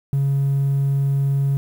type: tone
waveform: triangle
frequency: 138.59 Hz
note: C#3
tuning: in tune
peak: -13 dBFS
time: 0.13-1.57 s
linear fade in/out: 0 ms
effects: tanh soft clip ceiling -12 dBFS + 8-bit